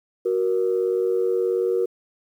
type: tone pair together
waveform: sine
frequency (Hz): 371.8 / 470.3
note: F#4 / A#4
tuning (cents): +8 / +15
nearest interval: major third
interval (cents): 407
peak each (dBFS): -21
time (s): 0.25-1.86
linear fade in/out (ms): 10
effects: tanh soft clip ceiling -12 dBFS + 9-bit